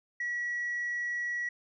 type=tone; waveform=sine; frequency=1929 Hz; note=B6; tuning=41 cents flat; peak=-29 dBFS; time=0.2-1.49 s; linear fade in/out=5 ms; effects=tanh soft clip ceiling -28 dBFS